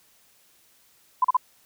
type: tone bursts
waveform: sine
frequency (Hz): 1008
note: B5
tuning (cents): +35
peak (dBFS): -15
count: 3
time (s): 1.22-1.369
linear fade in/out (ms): 5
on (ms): 25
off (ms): 37
effects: white hiss -60 dBFS RMS until 1.65 s